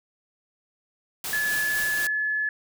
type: noise with tremolo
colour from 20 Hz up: white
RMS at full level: -31 dBFS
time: 1.24-2.07 s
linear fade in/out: 2 ms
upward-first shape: sine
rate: 4 Hz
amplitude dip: 25%
type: tone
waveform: sine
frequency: 1716 Hz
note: A6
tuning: 44 cents flat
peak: -23 dBFS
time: 1.33-2.49 s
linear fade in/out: 2 ms
effects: none